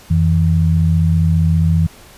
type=tone pair together; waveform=sine; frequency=87.31 / 162.27 Hz; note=F2 / E3; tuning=0 / -27 cents; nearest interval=major seventh; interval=1073 cents; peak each=-13 dBFS; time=0.1-1.87 s; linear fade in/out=10 ms; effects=pink hiss -42 dBFS RMS until 2.17 s + resampled to 32000 Hz